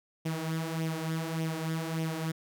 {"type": "tone with flanger", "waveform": "sawtooth", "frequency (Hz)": 161.4, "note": "E3", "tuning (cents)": -36, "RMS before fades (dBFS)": -33, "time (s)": [0.25, 2.32], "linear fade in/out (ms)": 10, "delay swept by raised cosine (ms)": [0.33, 5.63], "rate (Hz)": 1.7, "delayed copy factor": 0.6, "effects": []}